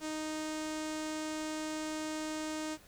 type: tone with low-pass filter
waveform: sawtooth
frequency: 310.4 Hz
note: D#4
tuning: 4 cents flat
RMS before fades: -38 dBFS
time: 0-2.78 s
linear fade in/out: 50 ms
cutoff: 7700 Hz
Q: 2.1
effects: pink hiss -59 dBFS RMS until 2.87 s

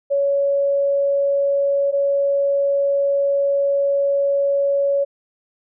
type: tone pair in turn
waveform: sine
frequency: 560 / 560 Hz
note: C#5 / C#5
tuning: +18 / +18 cents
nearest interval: unison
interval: 0 cents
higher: neither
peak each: -15 dBFS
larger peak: neither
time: 0.1-1.92 / 1.92-5.05 s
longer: second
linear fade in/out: 20 ms
effects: none

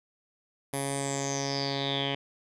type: tone with low-pass filter sweep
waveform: 10% pulse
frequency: 138.59 Hz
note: C#3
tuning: in tune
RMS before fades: -31 dBFS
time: 0.73-2.15 s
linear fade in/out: 5 ms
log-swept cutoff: 11000 to 2900 Hz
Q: 9.3
effects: none

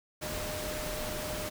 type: tone in noise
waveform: sine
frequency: 610 Hz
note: D#5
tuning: 34 cents flat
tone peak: -39 dBFS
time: 0.21-1.5 s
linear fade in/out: 20 ms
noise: pink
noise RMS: -37 dBFS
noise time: 0.21-1.5 s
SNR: -5 dB
effects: none

